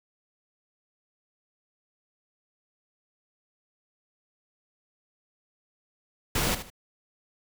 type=noise with echo; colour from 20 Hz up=pink; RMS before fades=-26 dBFS; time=6.35-6.55 s; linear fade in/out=5 ms; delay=76 ms; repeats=2; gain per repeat=-11 dB; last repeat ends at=6.702 s; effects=none